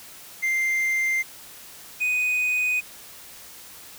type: tone pair in turn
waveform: triangle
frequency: 2093 / 2492 Hz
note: C7 / D#7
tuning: 0 / +2 cents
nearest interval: minor third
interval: 302 cents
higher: second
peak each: -19 dBFS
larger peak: neither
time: 0.42-1.23 / 2-2.81 s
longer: neither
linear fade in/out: 20 ms
effects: white hiss -44 dBFS RMS until 3.98 s